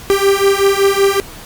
45% pulse beating tone pair, 392 / 397.3 Hz, G4 / G4, 0 / +23 cents, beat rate 5.3 Hz, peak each -13 dBFS, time 0.1-1.2 s, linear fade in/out 0 ms, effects pink hiss -34 dBFS RMS until 1.45 s + Opus 48 kbps

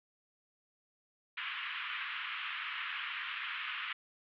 white band-pass noise, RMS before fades -40 dBFS, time 1.37-3.93 s, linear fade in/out 5 ms, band 1100 to 3100 Hz, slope 48 dB/octave, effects none

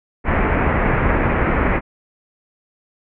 pink low-pass noise, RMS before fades -17 dBFS, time 0.24-1.81 s, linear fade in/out 50 ms, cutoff 2300 Hz, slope 48 dB/octave, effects none

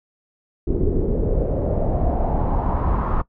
brown noise with low-pass filter sweep, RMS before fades -20 dBFS, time 0.67-3.22 s, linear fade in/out 10 ms, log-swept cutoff 360 to 1200 Hz, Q 3.9, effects noise-tail reverb RT60 0.1 s tail -20 dB re dry

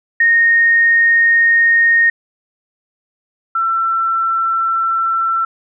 sine tone pair in turn, 1852 / 1343.4 Hz, A#6 / E6, -12 / +32 cents, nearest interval tritone, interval 556 cents, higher first, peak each -8 / -13 dBFS, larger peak first, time 0.2-2.1 / 3.55-5.45 s, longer neither, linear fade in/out 5 ms, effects none

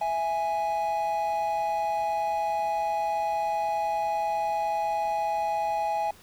triangle tone pair together, 660.8 / 830.6 Hz, E5 / G#5, +4 / 0 cents, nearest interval major third, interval 396 cents, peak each -29 / -24 dBFS, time 0.01-6.11 s, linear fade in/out 5 ms, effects pink hiss -53 dBFS RMS until 6.22 s

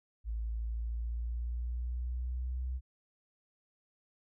sine exponential sweep, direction up, 55 to 63.9 Hz, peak -33 dBFS, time 0.24-2.81 s, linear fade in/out 50 ms, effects none

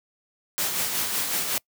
white noise with tremolo, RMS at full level -25 dBFS, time 0.58-1.58 s, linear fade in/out 0 ms, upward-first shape sine, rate 5.4 Hz, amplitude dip 40%, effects noise-tail reverb RT60 0.1 s tail -26 dB re dry + high-pass 100 Hz 12 dB/octave

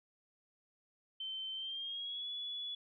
sine tone with pitch glide, 3093 to 3412 Hz, G7 to G#7, -24 to +46 cents, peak -39 dBFS, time 1.2-2.75 s, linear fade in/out 5 ms, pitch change +170 cents, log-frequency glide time 1.53-2.29 s, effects none

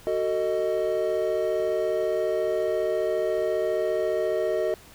triangle chord, D# diminished, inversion first, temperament just, 373.4 / 448 / 622.3 Hz, F#4 / A4 / D#5, +16 / +31 / 0 cents, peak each -26 / -26 / -24 dBFS, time 0.07-4.74 s, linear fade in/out 0 ms, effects pink hiss -50 dBFS RMS until 4.94 s

